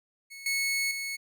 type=tone with level steps; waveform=sawtooth; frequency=2200 Hz; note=C#7; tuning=14 cents flat; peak=-39 / -23 / -29 dBFS; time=0.3-1.17 s; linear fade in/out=20 ms; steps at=0.46 / 0.91 s; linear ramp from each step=2 ms; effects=none